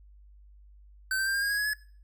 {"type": "tone with pitch steps", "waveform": "square", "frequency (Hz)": [1539, 1561.4, 1584.1, 1607.1, 1630.5, 1654.2, 1678.3, 1702.7], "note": ["G6", "G6", "G6", "G6", "G#6", "G#6", "G#6", "G#6"], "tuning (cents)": [-32, -7, 18, 43, -32, -7, 18, 43], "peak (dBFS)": -27, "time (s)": [1.11, 1.734], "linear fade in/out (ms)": 2, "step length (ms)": 78, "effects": ["noise-tail reverb RT60 0.5 s tail -22 dB re dry", "added 50 Hz sine -51 dBFS peak until 2.03 s"]}